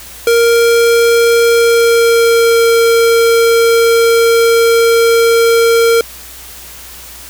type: tone with pitch glide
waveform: square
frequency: 466.2 to 461.4 Hz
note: A#4 to A#4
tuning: 0 to -18 cents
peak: -7 dBFS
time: 0.27-6.01 s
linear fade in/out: 2 ms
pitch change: -18 cents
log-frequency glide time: 1.48-2.68 s
effects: added 60 Hz sine -39 dBFS peak until 7.29 s + white hiss -32 dBFS RMS until 7.29 s